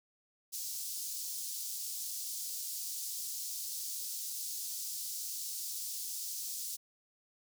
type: high-pass noise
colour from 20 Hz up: pink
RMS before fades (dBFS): -40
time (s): 0.52-6.77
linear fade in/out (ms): 20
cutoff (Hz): 5000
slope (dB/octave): 24
effects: none